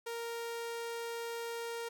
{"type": "tone", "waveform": "sawtooth", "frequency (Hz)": 465.5, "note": "A#4", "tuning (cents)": -2, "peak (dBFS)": -34, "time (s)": [0.06, 1.89], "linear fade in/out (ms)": 10, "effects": []}